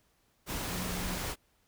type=tone in noise; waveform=sine; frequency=181.1 Hz; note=F#3; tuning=37 cents flat; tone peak=-39 dBFS; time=0.69-1.21 s; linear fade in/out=50 ms; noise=pink; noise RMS=-36 dBFS; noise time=0.46-1.36 s; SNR=-6 dB; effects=pink hiss -71 dBFS RMS until 1.67 s